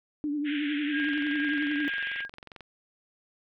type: tone with vibrato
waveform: sine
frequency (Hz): 293.7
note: D4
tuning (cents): 0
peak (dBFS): -27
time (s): 0.24-1.88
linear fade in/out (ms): 0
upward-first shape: triangle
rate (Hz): 11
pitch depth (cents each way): 64
type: band-pass noise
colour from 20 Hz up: pink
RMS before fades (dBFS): -37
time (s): 0.44-2.25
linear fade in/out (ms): 50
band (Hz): 1500 to 3400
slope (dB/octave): 96
type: tone with tremolo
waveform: sine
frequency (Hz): 1622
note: G#6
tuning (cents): -41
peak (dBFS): -29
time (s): 0.9-2.29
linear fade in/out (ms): 50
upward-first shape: sine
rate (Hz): 2.2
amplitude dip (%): 40
type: click train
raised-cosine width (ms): 0.3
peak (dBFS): -28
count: 37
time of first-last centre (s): 1-2.607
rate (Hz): 22.4
effects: none